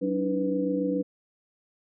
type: tone cluster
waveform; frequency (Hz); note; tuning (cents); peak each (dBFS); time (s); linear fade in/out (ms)
sine; 188.4 / 287.2 / 314.4 / 493.8; F#3 / D4 / D#4 / B4; +32 / -39 / +18 / 0; -31 / -27 / -34 / -29; 0.01-1.03; 20
effects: none